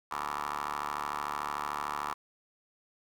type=ring-modulated tone; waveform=15% pulse; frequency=73.42 Hz; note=D2; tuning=in tune; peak=-24 dBFS; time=0.11-2.14 s; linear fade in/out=5 ms; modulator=1080 Hz; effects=none